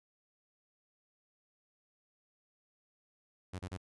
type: tone bursts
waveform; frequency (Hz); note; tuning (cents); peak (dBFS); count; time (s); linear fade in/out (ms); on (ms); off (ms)
sawtooth; 92.7; F#2; +4; -35; 3; 3.53-3.774; 10; 60; 32
effects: resampled to 24000 Hz